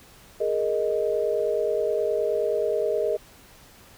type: chord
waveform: sine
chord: Ab suspended second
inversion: none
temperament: equal with one note detuned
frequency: 416.7 / 466.2 / 622.3 Hz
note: Ab4 / Bb4 / Eb5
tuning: +6 / 0 / 0 cents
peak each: -26 dBFS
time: 0.4-3.17 s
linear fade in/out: 10 ms
effects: pink hiss -51 dBFS RMS until 3.97 s